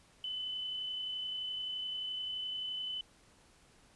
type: tone with amplitude modulation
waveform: sine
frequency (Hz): 3016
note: F#7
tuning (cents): +32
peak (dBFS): -35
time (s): 0.24-3.01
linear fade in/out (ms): 2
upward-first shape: sine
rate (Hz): 31.6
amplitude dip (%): 25
effects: pink hiss -64 dBFS RMS until 3.95 s + resampled to 24000 Hz